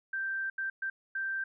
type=tone bursts at uneven times; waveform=sine; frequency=1568 Hz; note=G6; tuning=in tune; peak=-31 dBFS; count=4; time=0.13-0.5 / 0.58-0.7 / 0.82-0.9 / 1.15-1.44 s; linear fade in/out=5 ms; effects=none